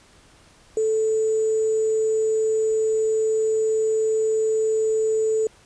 sine tone with sample-and-hold, 438.8 Hz, A4, 5 cents flat, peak -18 dBFS, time 0.77-5.47 s, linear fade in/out 2 ms, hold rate 7350 Hz, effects pink hiss -53 dBFS RMS until 5.65 s + resampled to 22050 Hz

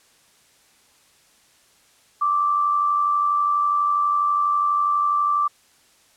sine tone with amplitude modulation, 1171 Hz, D6, 5 cents flat, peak -15 dBFS, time 2.21-5.48 s, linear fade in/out 10 ms, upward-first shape sine, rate 92.2 Hz, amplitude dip 45%, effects white hiss -57 dBFS RMS until 6.16 s + low-pass 10000 Hz 12 dB/octave

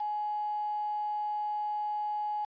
sine tone with quantisation, 840 Hz, G#5, 19 cents sharp, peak -30 dBFS, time 0-2.45 s, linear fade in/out 5 ms, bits 8, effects resampled to 11025 Hz

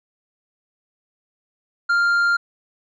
sine tone with tanh clipping, 1396.9 Hz, F6, in tune, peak -16 dBFS, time 1.89-2.37 s, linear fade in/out 10 ms, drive 5 dB, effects none

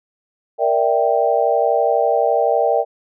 sine chord, E half-diminished seventh, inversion second, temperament equal, 466.2 / 587.3 / 659.3 / 784 Hz, Bb4 / D5 / E5 / G5, 0 / 0 / 0 / 0 cents, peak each -19 dBFS, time 0.58-2.85 s, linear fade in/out 50 ms, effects none

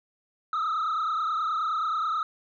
sine tone with frequency modulation, 1279 Hz, D#6, 47 cents sharp, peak -22 dBFS, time 0.53-2.23 s, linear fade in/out 2 ms, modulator 29.4 Hz, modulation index 2, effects tanh soft clip ceiling -24 dBFS

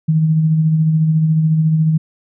sine tone with tremolo, 158.1 Hz, D#3, 28 cents sharp, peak -9 dBFS, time 0.08-1.98 s, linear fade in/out 10 ms, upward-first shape sine, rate 14 Hz, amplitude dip 35%, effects none

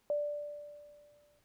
sine tone with exponential decay, 587.3 Hz, D5, in tune, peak -28 dBFS, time 0.1-1.39 s, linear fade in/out 1 ms, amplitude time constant 280 ms, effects pink hiss -73 dBFS RMS until 1.44 s

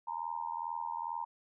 sine tone with amplitude modulation, 932.3 Hz, A#5, in tune, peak -31 dBFS, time 0.07-1.25 s, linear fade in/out 10 ms, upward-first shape sine, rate 82.3 Hz, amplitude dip 95%, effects none

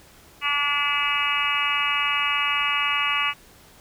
harmonic tone, 288.3 Hz, D4, 32 cents flat, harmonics 3 / 4 / 5 / 6 / 7 / 8 / 9 / 10, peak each -35 / -26 / -33 / -36 / -29 / -28 / -27 / -27 dBFS, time 0.41-3.34 s, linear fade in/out 50 ms, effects pink hiss -51 dBFS RMS until 3.8 s

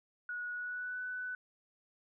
sine tone with pitch glide, 1459 to 1495.7 Hz, F#6 to F#6, -25 to +18 cents, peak -37 dBFS, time 0.29-1.35 s, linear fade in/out 2 ms, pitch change +43 cents, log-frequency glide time 0.53-1 s, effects none

